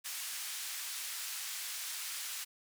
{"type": "band-pass noise", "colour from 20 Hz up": "white", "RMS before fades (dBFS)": -41, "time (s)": [0.04, 2.45], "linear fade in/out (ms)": 20, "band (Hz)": [1500, 12000], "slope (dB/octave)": 12, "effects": []}